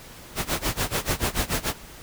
pink noise with tremolo, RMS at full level -23 dBFS, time 0.35-1.74 s, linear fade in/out 50 ms, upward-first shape sine, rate 6.9 Hz, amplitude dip 95%, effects pink hiss -44 dBFS RMS until 2.02 s

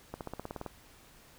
accelerating click train, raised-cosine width 1 ms, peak -24 dBFS, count 10, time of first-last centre 0.14-0.663 s, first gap 68 ms, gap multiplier 0.96, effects pink hiss -58 dBFS RMS until 1.38 s

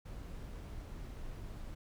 brown noise, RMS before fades -45 dBFS, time 0.05-1.75 s, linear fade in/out 10 ms, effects none

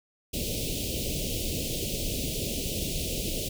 pink band-stop noise, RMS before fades -31 dBFS, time 0.33-3.49 s, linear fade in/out 10 ms, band 600 to 2600 Hz, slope 48 dB/octave, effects none

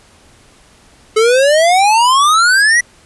square exponential sweep, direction up, 426.9 to 1975.5 Hz, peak -8 dBFS, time 1.16-2.81 s, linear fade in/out 10 ms, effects pink hiss -46 dBFS RMS until 3.05 s + resampled to 24000 Hz

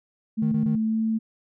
sine tone with pitch glide, 220 to 221.9 Hz, A3 to A3, 0 to +15 cents, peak -21 dBFS, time 0.37-1.19 s, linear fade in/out 20 ms, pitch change +15 cents, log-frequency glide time 0.86-0.98 s
triangle tone bursts, 155.56 Hz, D#3, in tune, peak -23 dBFS, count 3, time 0.42-0.756 s, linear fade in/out 5 ms, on 98 ms, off 21 ms
effects none

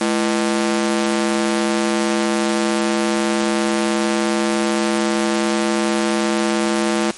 sawtooth ring-modulated tone, 276.1 Hz, C#4, 7 cents flat, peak -9 dBFS, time 0.01-7.11 s, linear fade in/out 0 ms, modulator 61.3 Hz, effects white hiss -36 dBFS RMS until 7.17 s + MP3 48 kbps

